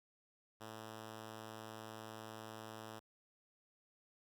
5% pulse tone, 110 Hz, A2, in tune, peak -37 dBFS, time 0.6-3 s, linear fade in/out 20 ms, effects none

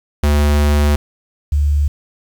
square / sine tone pair in turn, 73.42 / 72.91 Hz, D2 / D2, 0 / -12 cents, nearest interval unison, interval 12 cents, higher first, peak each -11 dBFS, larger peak neither, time 0.23-0.96 / 1.52-1.88 s, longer first, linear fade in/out 5 ms, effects 7-bit

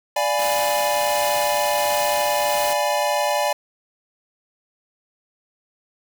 square chord, D diminished seventh, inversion none, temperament equal, 587.3 / 698.5 / 830.6 / 987.8 Hz, D5 / F5 / Ab5 / Cb6, 0 / 0 / 0 / 0 cents, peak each -23 / -28 / -24 / -28 dBFS, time 0.16-3.53 s, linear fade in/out 5 ms
white noise with tremolo, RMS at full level -29 dBFS, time 0.39-2.73 s, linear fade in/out 0 ms, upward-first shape sine, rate 1.4 Hz, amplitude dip 25%
effects none

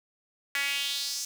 sawtooth tone with high-pass filter sweep, 280.8 Hz, C#4, 22 cents sharp, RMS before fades -31 dBFS, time 0.55-1.25 s, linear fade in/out 2 ms, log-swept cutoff 1900 to 6200 Hz, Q 3.2, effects 8-bit

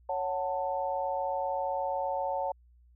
sine chord, F# minor, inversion second, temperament just, 555 / 740 / 888 Hz, C#5 / F#5 / A5, +2 / 0 / +16 cents, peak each -33 / -34 / -33 dBFS, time 0.09-2.52 s, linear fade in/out 5 ms, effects added 60 Hz sine -57 dBFS peak until 2.95 s

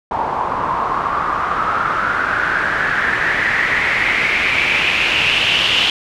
white noise with low-pass filter sweep, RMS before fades -17 dBFS, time 0.11-5.9 s, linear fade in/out 2 ms, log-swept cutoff 920 to 3100 Hz, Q 5.6, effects none

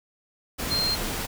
sine tone in noise, 4186 Hz, C8, in tune, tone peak -23 dBFS, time 0.7-0.96 s, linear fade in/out 20 ms, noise pink, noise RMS -30 dBFS, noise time 0.58-1.27 s, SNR +4 dB, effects none

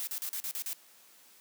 blue noise bursts, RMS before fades -36 dBFS, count 7, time 0-0.731 s, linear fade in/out 0 ms, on 71 ms, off 39 ms, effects white hiss -59 dBFS RMS until 1.4 s + high-pass 200 Hz 12 dB/octave

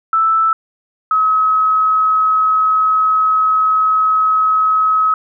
sine tone pair in turn, 1318.5 / 1279.5 Hz, E6 / D#6, 0 / +48 cents, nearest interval minor second, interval 52 cents, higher first, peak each -10 dBFS, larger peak neither, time 0.13-0.53 / 1.11-5.14 s, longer second, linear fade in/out 2 ms, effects none

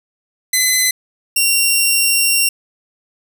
10% pulse tone pair in turn, 2027 / 2753 Hz, B6 / F7, +45 / -25 cents, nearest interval perfect fourth, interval 530 cents, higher second, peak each -3 dBFS, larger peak neither, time 0.53-0.91 / 1.36-2.49 s, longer second, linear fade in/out 5 ms, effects none

